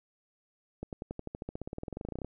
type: accelerating click train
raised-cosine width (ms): 2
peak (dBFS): -24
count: 26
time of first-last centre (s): 0.83-2.246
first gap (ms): 98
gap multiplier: 0.95
effects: none